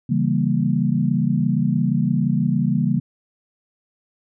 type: chord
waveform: sine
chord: C# diminished seventh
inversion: none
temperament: equal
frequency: 138.59 / 164.81 / 196 / 233.1 Hz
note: C#3 / E3 / G3 / Bb3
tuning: 0 / 0 / 0 / 0 cents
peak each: -22 dBFS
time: 0.09-3 s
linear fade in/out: 10 ms
effects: none